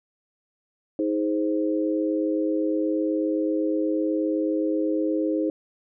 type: chord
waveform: sine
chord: Ab major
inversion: second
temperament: equal with one note detuned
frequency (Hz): 316.2 / 415.3 / 523.3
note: Eb4 / Ab4 / C5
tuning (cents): +28 / 0 / 0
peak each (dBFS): -23 / -29 / -28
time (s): 0.99-5.5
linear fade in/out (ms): 2
effects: none